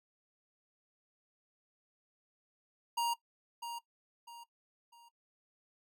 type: tone with echo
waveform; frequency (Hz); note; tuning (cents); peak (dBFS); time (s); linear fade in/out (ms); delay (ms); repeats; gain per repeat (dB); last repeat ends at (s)
square; 940; A#5; +14; -31; 2.97-3.14; 10; 650; 3; -9; 5.09
effects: noise-tail reverb RT60 0.1 s tail -18 dB re dry